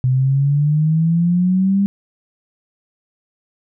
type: exponential sweep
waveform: sine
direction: up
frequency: 126.5 to 201.1 Hz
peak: -12 dBFS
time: 0.04-1.86 s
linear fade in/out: 0 ms
effects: none